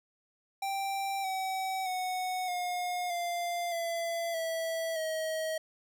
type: tone with pitch steps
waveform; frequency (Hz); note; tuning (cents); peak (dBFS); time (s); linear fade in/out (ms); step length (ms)
square; 784 / 760.8 / 738.3 / 716.4 / 695.2 / 674.7 / 654.7 / 635.3; G5 / F#5 / F#5 / F5 / F5 / E5 / E5 / D#5; 0 / +48 / -4 / +44 / -8 / +40 / -12 / +36; -32; 0.62-5.58; 5; 620
effects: none